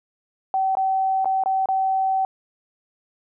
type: tone with dropouts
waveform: sine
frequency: 766 Hz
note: G5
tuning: 40 cents flat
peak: -18 dBFS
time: 0.54-2.25 s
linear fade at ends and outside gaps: 1 ms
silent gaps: 0.752-0.77 / 1.246-1.256 / 1.437-1.459 / 1.658-1.687 s
effects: none